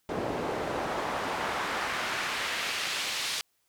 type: noise with band-pass filter sweep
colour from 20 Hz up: pink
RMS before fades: -32 dBFS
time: 0.09-3.41 s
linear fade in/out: 0 ms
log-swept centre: 410 to 4200 Hz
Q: 0.92
effects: white hiss -73 dBFS RMS until 3.68 s